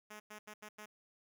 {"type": "tone bursts at uneven times", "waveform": "5% pulse", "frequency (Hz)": 211.7, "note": "G#3", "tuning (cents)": 33, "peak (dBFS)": -37, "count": 5, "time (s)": [[0.1, 0.2], [0.3, 0.39], [0.47, 0.54], [0.62, 0.69], [0.78, 0.86]], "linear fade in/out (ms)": 10, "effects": []}